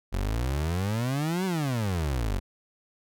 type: exponential two-way sweep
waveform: 30% pulse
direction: up then down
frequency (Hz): 43.65 to 193.9 to 43.65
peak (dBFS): -23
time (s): 0.12-2.4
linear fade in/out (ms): 20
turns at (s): 1.45
effects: none